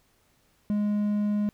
triangle tone, 207.7 Hz, G#3, in tune, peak -21 dBFS, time 0.7-1.49 s, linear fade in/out 0 ms, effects pink hiss -66 dBFS RMS until 1.53 s

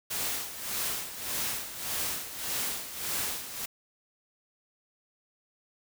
white noise with tremolo, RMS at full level -31 dBFS, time 0.1-3.66 s, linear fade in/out 10 ms, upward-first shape sine, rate 1.7 Hz, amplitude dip 70%, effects none

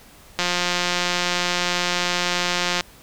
click train, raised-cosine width 0.2 ms, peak -4 dBFS, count 429, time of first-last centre 0.39-2.808 s, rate 177 Hz, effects pink hiss -48 dBFS RMS until 3.02 s

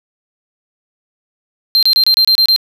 triangle tone bursts, 4156 Hz, C8, 12 cents flat, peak -6 dBFS, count 8, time 1.75-2.562 s, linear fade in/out 0 ms, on 77 ms, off 28 ms, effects none

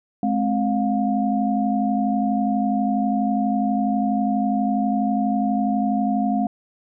sine tone cluster, 212.1 / 264.3 / 709 Hz, G#3 / C4 / F5, +37 / +18 / +26 cents, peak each -21 / -23 / -24 dBFS, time 0.23-6.47 s, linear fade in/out 2 ms, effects none

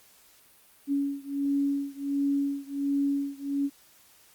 sine beating tone pair, 280 / 281.4 Hz, C#4 / C#4, +18 / +26 cents, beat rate 1.4 Hz, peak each -28 / -29 dBFS, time 0.87-3.7 s, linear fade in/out 50 ms, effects white hiss -58 dBFS RMS until 4.34 s + Opus 48 kbps

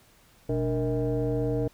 sine tone with frequency modulation, 294.2 Hz, D4, 3 cents sharp, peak -23 dBFS, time 0.49-1.68 s, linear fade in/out 5 ms, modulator 171 Hz, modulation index 1.6, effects tanh soft clip ceiling -19 dBFS + pink hiss -59 dBFS RMS until 1.73 s

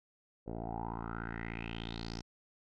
10% pulse tone with low-pass filter sweep, 56.7 Hz, A#1, 47 cents flat, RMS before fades -41 dBFS, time 0.46-2.22 s, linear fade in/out 20 ms, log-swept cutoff 540 to 5600 Hz, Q 6.1, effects none

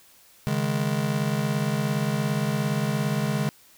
square chord, C# suspended second, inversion none, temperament just, 138.59 / 155.92 / 207.9 Hz, C#3 / D#3 / G#3, 0 / +4 / +2 cents, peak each -28 / -29 / -28 dBFS, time 0.47-3.49 s, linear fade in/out 0 ms, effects white hiss -55 dBFS RMS until 3.77 s

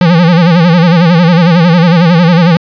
square tone with vibrato, 170.9 Hz, F3, 37 cents flat, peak -4 dBFS, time 0.01-2.57 s, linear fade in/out 2 ms, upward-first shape sine, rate 11 Hz, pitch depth 110 cents each way, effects resampled to 11025 Hz + 7-bit

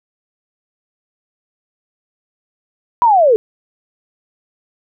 sine linear sweep, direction down, 1000 to 414.3 Hz, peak -7 dBFS, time 3.02-3.36 s, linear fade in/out 0 ms, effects none

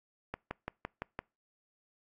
click train, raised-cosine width 0.5 ms, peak -21 dBFS, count 6, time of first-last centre 0.34-1.19 s, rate 5.88 Hz, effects noise-tail reverb RT60 0.3 s tail -26 dB re dry + AAC 64 kbps

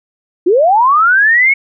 sine linear sweep, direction up, 324.9 to 2223 Hz, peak -6 dBFS, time 0.46-1.54 s, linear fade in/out 10 ms, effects none

